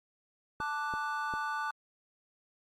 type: chord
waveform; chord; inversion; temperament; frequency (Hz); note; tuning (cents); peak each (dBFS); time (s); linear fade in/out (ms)
triangle; D major; second; equal; 880 / 1174.7 / 1480; A5 / D6 / F#6; 0 / 0 / 0; -35; 0.6-1.71; 5
type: clicks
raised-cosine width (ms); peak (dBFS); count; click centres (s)
2; -29; 3; 0.602 / 0.938 / 1.338
effects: Opus 48 kbps